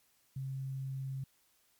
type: tone with quantisation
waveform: sine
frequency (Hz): 134.1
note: C3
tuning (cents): +43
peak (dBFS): -36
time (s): 0.36-1.24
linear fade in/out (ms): 5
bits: 11
effects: white hiss -71 dBFS RMS until 1.79 s + MP3 96 kbps